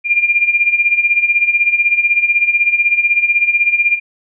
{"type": "tone with tremolo", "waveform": "sine", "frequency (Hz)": 2400, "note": "D7", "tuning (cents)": 37, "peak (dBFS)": -7, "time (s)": [0.04, 4], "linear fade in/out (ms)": 50, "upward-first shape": "sine", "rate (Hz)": 16, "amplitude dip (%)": 75, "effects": []}